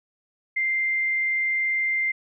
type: tone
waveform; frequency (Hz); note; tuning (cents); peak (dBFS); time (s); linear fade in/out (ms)
sine; 2093; C7; 0; -21; 0.56-2.12; 10
effects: none